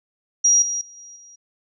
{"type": "tone with level steps", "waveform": "sine", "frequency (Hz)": 5730, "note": "F8", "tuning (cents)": 44, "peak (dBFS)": [-12, -22, -41, -39, -43], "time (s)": [0.44, 1.36], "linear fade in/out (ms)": 10, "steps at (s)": [0.62, 0.81, 0.97, 1.16], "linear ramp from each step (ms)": 2, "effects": []}